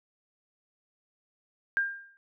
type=tone with exponential decay; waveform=sine; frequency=1600 Hz; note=G6; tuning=35 cents sharp; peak=-21 dBFS; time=1.77-2.17 s; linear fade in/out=0 ms; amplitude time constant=86 ms; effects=none